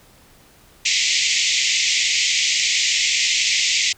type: band-pass noise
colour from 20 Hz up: pink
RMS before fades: -19 dBFS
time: 0.85-3.93 s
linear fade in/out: 10 ms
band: 2000 to 7500 Hz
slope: 96 dB/octave
effects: pink hiss -51 dBFS RMS until 3.97 s